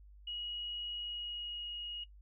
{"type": "tone with pitch glide", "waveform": "sine", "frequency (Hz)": [2900, 2882], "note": ["F#7", "F#7"], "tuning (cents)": [-35, -46], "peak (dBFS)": -39, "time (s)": [0.27, 2.04], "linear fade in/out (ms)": 5, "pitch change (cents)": -11, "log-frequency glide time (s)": [0.93, 1.74], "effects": ["noise-tail reverb RT60 0.1 s tail -18 dB re dry", "added 50 Hz sine -54 dBFS peak until 2.21 s"]}